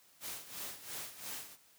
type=noise with tremolo; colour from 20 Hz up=white; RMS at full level=-42 dBFS; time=0.2-1.57 s; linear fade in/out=50 ms; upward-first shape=sine; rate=2.9 Hz; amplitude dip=75%; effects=white hiss -65 dBFS RMS until 1.78 s + high-pass 80 Hz 12 dB/octave